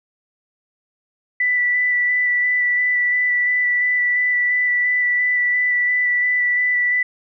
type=tone with vibrato; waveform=sine; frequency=1975.5 Hz; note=B6; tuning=in tune; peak=-15 dBFS; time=1.4-7.03 s; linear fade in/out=5 ms; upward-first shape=square; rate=2.9 Hz; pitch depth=10 cents each way; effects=none